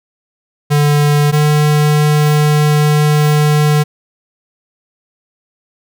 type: tone pair in turn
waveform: square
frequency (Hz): 146.83 / 149.83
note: D3 / D3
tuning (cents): 0 / +35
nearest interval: unison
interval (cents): 35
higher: second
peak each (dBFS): -9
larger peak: neither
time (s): 0.7-1.32 / 1.32-3.84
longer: second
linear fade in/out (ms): 20
effects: none